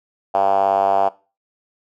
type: tone with band-pass filter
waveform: 5% pulse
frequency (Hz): 98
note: G2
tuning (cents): 0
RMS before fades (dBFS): -17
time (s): 0.34-1.09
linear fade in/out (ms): 10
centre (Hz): 730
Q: 6
effects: noise-tail reverb RT60 0.3 s tail -18 dB re dry